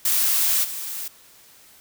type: noise with level steps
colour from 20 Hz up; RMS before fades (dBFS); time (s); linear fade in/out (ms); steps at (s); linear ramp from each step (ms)
blue; -20 / -31; 0.05-1.08; 5; 0.63; 20
effects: white hiss -51 dBFS RMS until 1.8 s